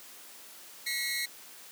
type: tone cluster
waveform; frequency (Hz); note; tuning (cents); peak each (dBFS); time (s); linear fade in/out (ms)
sawtooth; 1926 / 2173 / 4088; B6 / C#7 / C8; -44 / -35 / -41; -32 / -31 / -33; 0.86-1.26; 10
effects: white hiss -50 dBFS RMS until 1.71 s + high-pass 200 Hz 12 dB/octave